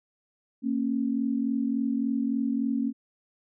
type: tone pair together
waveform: sine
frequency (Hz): 230 / 273.5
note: A#3 / C#4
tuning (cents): -23 / -23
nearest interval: minor third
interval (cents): 300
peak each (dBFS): -27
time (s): 0.62-2.93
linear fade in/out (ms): 50
effects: none